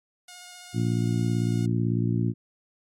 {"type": "tone with vibrato", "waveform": "5% pulse", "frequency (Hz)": 718, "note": "F5", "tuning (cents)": 48, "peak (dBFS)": -31, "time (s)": [0.28, 1.66], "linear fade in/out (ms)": 5, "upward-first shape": "sine", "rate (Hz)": 15, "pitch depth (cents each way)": 14}
{"type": "harmonic tone", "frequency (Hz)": 58, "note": "A#1", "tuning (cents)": -8, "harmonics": [2, 3, 4, 5, 6], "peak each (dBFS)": [-24, -28, -30, -32, -34], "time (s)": [0.73, 2.34], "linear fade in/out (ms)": 50}
{"effects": ["MP3 64 kbps"]}